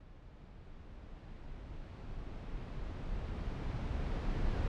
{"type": "noise with level ramp", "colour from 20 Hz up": "brown", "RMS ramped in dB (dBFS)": [-54, -33], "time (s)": [0, 4.68], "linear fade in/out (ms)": 5, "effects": ["low-pass 4000 Hz 12 dB/octave"]}